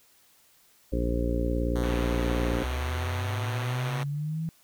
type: harmonic tone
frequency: 58.8 Hz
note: A#1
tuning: 16 cents sharp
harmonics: 1 / 2 / 3 / 4 / 5 / 6 / 7 / 8 / 9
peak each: -27 / -35 / -36 / -36 / -32 / -40 / -36 / -42 / -34 dBFS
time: 0.92-2.64 s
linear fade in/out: 10 ms
type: tone with pitch glide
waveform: 5% pulse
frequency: 125.7 to 122.26 Hz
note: B2 to B2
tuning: +31 to -17 cents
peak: -24 dBFS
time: 1.75-4.04 s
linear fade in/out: 10 ms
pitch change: -48 cents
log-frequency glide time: 3.83-3.91 s
type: band-pass noise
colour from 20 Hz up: white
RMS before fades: -40 dBFS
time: 1.83-4.03 s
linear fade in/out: 5 ms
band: 250 to 2800 Hz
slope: 24 dB/octave
type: linear sweep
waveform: sine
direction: up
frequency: 58.2 to 164.81 Hz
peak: -28 dBFS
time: 2.53-4.49 s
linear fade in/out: 0 ms
effects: white hiss -61 dBFS RMS until 4.63 s